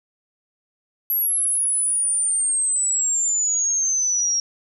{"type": "exponential sweep", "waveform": "sine", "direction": "down", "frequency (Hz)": [11700, 5588], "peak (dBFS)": -18, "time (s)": [1.1, 4.4], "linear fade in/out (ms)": 2, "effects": []}